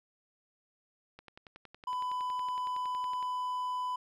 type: click train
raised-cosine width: 0.3 ms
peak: -33 dBFS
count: 23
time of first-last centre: 1.19-3.227 s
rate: 10.8 Hz
type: tone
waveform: triangle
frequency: 1000 Hz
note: B5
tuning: 21 cents sharp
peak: -30 dBFS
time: 1.87-3.96 s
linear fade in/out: 5 ms
effects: none